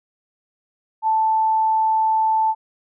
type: tone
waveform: sine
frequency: 880 Hz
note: A5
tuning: in tune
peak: -15 dBFS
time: 1.02-2.55 s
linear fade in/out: 50 ms
effects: none